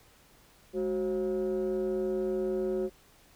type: tone with frequency modulation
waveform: sine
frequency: 372.5 Hz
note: F#4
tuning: 12 cents sharp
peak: -26 dBFS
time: 0.73-2.9 s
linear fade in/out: 50 ms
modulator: 163 Hz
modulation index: 0.78
effects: tanh soft clip ceiling -25 dBFS + pink hiss -60 dBFS RMS until 3.35 s